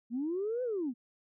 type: linear two-way sweep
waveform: sine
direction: up then down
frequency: 222.7 to 514 to 222.7 Hz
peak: -30 dBFS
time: 0.1-0.94 s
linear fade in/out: 50 ms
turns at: 0.63 s
effects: tanh soft clip ceiling -26 dBFS